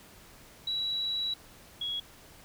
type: tone pair in turn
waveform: sine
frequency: 3909 / 3331 Hz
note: B7 / G#7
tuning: -19 / +4 cents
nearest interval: minor third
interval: 277 cents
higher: first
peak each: -29 / -31 dBFS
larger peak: first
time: 0.67-1.34 / 1.81-2 s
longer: first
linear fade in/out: 5 ms
effects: pink hiss -54 dBFS RMS until 2.44 s